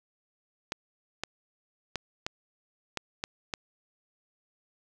clicks, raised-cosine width 0.2 ms, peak -14 dBFS, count 7, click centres 0.721 / 1.236 / 1.957 / 2.265 / 2.973 / 3.239 / 3.538 s, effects none

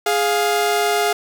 sawtooth tone pair together, 415.3 / 702.1 Hz, G#4 / F5, 0 / +9 cents, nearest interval major sixth, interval 909 cents, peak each -15 dBFS, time 0.06-1.13 s, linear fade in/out 5 ms, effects none

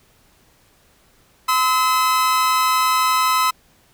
40% pulse tone pair together, 1023 / 1291.5 Hz, C6 / E6, -39 / -36 cents, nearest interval major third, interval 403 cents, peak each -17 dBFS, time 1.48-3.51 s, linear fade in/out 10 ms, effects pink hiss -56 dBFS RMS until 3.93 s

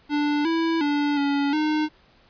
square tone with pitch steps, 293.8 / 329 / 290.7 / 282.9 / 306.3 Hz, D4 / E4 / D4 / C#4 / D#4, +1 / -3 / -18 / +35 / -27 cents, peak -21 dBFS, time 0.09-1.89 s, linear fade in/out 50 ms, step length 360 ms, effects pink hiss -57 dBFS RMS until 2.29 s + resampled to 11025 Hz

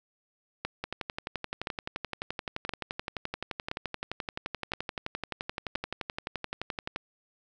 two click trains, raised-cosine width 0.3 ms, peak -17 / -15 dBFS, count 72 / 6, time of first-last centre 0.84-6.961 / 0.65-5.757 s, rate 11.6 / 0.979 Hz, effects none

